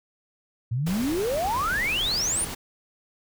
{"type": "exponential sweep", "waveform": "sine", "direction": "up", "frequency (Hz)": [110, 10000], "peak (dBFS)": -23, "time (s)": [0.71, 2.45], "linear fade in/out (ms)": 10}
{"type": "noise", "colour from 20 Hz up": "pink", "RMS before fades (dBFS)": -34, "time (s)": [0.86, 2.55], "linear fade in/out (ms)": 10}
{"effects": []}